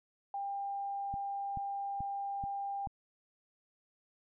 sine tone, 797 Hz, G5, 28 cents sharp, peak -35 dBFS, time 0.34-2.87 s, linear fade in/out 2 ms
click train, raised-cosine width 5 ms, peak -31 dBFS, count 5, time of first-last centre 1.14-2.872 s, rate 2.31 Hz
effects none

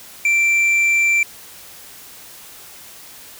sine tone with hard clipping, 2349 Hz, D7, in tune, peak -14 dBFS, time 0.25-1.23 s, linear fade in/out 2 ms, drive 4 dB, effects white hiss -40 dBFS RMS until 3.39 s

